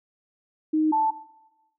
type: tone pair in turn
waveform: sine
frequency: 311.1 / 879.9 Hz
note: D#4 / A5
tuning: 0 / 0 cents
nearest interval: octave + tritone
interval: 1800 cents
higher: second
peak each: -19 dBFS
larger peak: neither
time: 0.73-0.92 / 0.92-1.11 s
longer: neither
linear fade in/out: 10 ms
effects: noise-tail reverb RT60 1.0 s tail -18 dB re dry